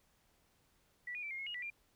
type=tone with pitch steps; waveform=sine; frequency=1957 / 2451 / 2330 / 2129 / 2170 / 2877 / 1962 / 2389 Hz; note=B6 / D#7 / D7 / C7 / C#7 / F#7 / B6 / D7; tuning=-16 / -27 / -14 / +30 / -37 / -49 / -12 / +29 cents; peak=-40 dBFS; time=1.07-1.702 s; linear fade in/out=5 ms; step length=79 ms; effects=pink hiss -73 dBFS RMS until 1.95 s